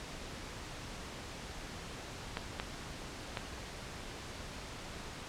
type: clicks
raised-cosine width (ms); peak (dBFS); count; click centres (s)
0.3; -19; 3; 2.371 / 2.599 / 3.372
effects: pink hiss -45 dBFS RMS until 5.28 s + low-pass 7000 Hz 12 dB/octave